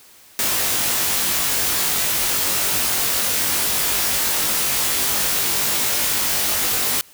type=noise with comb filter; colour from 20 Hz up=white; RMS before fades=-20 dBFS; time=0.39-7.01 s; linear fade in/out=0 ms; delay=20 ms; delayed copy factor=+0.75; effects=white hiss -48 dBFS RMS until 7.13 s